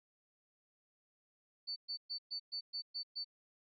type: tone bursts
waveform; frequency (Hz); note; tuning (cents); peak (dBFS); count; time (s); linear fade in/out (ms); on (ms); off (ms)
sine; 4500; C#8; +25; -38; 8; 1.67-3.246; 20; 92; 120
effects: none